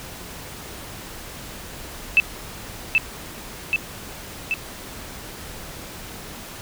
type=tone with echo; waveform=sine; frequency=2637 Hz; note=E7; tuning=in tune; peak=-10 dBFS; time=2.17-2.2 s; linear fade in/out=0 ms; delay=780 ms; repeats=3; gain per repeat=-3 dB; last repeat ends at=4.54 s; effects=pink hiss -37 dBFS RMS until 6.61 s